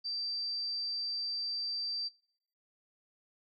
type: tone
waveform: sine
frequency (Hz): 4678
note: D8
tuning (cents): -8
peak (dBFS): -34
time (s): 0.04-2.09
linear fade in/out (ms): 20
effects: noise-tail reverb RT60 0.7 s tail -24 dB re dry + AAC 32 kbps